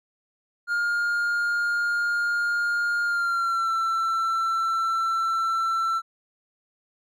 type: tone with pitch glide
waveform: triangle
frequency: 1414 to 1340.8 Hz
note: F6 to E6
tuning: +21 to +29 cents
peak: -20 dBFS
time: 0.67-6.02 s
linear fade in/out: 50 ms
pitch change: -92 cents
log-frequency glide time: 3.04-3.7 s
effects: none